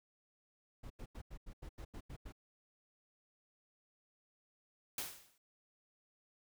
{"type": "noise bursts", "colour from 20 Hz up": "brown", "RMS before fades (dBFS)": -48, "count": 10, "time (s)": [0.83, 2.324], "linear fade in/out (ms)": 10, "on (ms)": 72, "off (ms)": 86}
{"type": "noise with exponential decay", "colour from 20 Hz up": "white", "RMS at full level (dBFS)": -38, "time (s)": [4.98, 5.38], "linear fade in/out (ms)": 2, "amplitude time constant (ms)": 86}
{"effects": []}